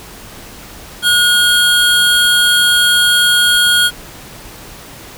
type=tone pair together; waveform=square; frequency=1448 / 3251 Hz; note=F#6 / G#7; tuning=-38 / -38 cents; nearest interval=octave + major second; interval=1400 cents; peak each=-12 dBFS; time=1.02-3.91 s; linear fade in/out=50 ms; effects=pink hiss -34 dBFS RMS until 5.17 s